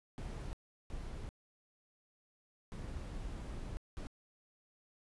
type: noise bursts at uneven times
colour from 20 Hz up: brown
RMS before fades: -43 dBFS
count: 4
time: 0.18-0.53 / 0.9-1.29 / 2.72-3.77 / 3.97-4.07 s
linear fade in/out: 0 ms
effects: resampled to 24000 Hz